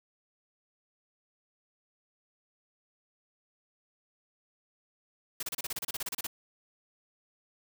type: noise bursts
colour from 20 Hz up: white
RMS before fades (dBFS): -35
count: 15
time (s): 5.4-6.269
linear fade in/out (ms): 5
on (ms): 29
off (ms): 31
effects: none